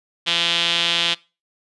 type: tone with band-pass filter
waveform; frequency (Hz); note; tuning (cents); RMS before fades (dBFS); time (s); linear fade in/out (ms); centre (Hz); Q
sawtooth; 170.1; F3; -45; -20; 0.26-1.15; 20; 3300; 4.2
effects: noise-tail reverb RT60 0.3 s tail -22 dB re dry + resampled to 24000 Hz